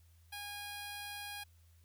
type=tone with notch filter; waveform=5% pulse; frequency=819 Hz; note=G#5; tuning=24 cents flat; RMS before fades=-45 dBFS; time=0.32-1.44 s; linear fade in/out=10 ms; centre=6800 Hz; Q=0.85; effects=added 83 Hz sine -61 dBFS peak until 1.84 s + white hiss -73 dBFS RMS until 1.84 s